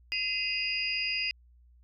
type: tone cluster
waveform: sine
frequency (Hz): 2054 / 2518 / 2783 / 4895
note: C7 / D#7 / F7 / D#8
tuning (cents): -33 / +20 / -7 / -29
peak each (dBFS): -38 / -33 / -34 / -33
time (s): 0.12-1.31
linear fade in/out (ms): 0
effects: added 60 Hz sine -56 dBFS peak until 1.83 s